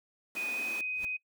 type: high-pass noise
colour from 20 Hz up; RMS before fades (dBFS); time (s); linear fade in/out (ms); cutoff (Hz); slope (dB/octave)
pink; -45; 0.35-0.81; 2; 210; 96
type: tone with pitch glide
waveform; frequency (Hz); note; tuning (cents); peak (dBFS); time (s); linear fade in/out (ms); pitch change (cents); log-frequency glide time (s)
sine; 2489 to 2508; D#7 to D#7; 0 to +13; -32; 0.36-1.17; 10; +13; 0.53-0.61
type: noise with exponential growth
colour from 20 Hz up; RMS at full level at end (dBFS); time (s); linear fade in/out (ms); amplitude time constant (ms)
pink; -44; 0.9-1.05; 0; 32
effects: noise-tail reverb RT60 0.1 s tail -21 dB re dry